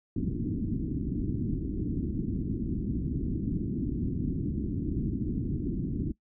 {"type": "low-pass noise", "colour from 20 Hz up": "white", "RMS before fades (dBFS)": -31, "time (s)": [0.16, 6.12], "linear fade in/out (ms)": 5, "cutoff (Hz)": 320, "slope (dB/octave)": 48, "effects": ["noise-tail reverb RT60 0.1 s tail -20 dB re dry"]}